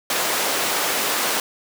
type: high-pass noise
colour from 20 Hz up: pink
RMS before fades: -22 dBFS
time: 0.1-1.4 s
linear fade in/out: 2 ms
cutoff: 460 Hz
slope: 12 dB/octave
effects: none